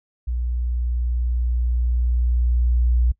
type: tone with level ramp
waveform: sine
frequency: 60.3 Hz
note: B1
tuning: 41 cents flat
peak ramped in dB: -21 to -14 dBFS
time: 0.27-3.12 s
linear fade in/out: 10 ms
effects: noise-tail reverb RT60 0.1 s tail -23 dB re dry